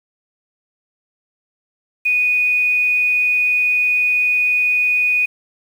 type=tone with quantisation; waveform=sine; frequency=2477 Hz; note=D#7; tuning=8 cents flat; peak=-13 dBFS; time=2.05-5.26 s; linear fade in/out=10 ms; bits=7; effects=none